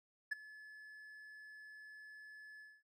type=tone with ADSR envelope; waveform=triangle; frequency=1719 Hz; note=A6; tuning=41 cents flat; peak=-31 dBFS; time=0.31-2.83 s; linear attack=12 ms; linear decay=15 ms; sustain=-20 dB; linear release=230 ms; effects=none